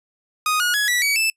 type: tone with pitch steps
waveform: sawtooth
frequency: 1244.5 / 1446.2 / 1680.5 / 1952.8 / 2269 / 2637 Hz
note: D#6 / F#6 / G#6 / B6 / C#7 / E7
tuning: 0 / -40 / +20 / -20 / +40 / 0 cents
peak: -14 dBFS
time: 0.46-1.3 s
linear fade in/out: 2 ms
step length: 140 ms
effects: noise-tail reverb RT60 0.1 s tail -26 dB re dry + resampled to 32000 Hz